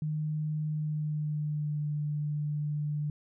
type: tone with pitch glide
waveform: sine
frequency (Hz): 153.2 to 148.75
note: D#3 to D3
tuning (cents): -27 to +22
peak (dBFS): -29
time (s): 0.02-3.1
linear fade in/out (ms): 2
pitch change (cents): -51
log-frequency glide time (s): 0.67-1.87
effects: none